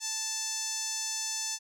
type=tone with band-pass filter; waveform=sawtooth; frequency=880 Hz; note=A5; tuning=in tune; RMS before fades=-34 dBFS; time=0-1.59 s; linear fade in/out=50 ms; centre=6300 Hz; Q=3.7; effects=none